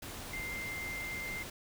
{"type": "tone in noise", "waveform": "sine", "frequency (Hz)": 2093, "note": "C7", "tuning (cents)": 0, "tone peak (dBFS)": -38, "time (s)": [0.33, 1.43], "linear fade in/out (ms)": 5, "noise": "pink", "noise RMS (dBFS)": -44, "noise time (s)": [0.02, 1.5], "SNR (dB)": 3, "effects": []}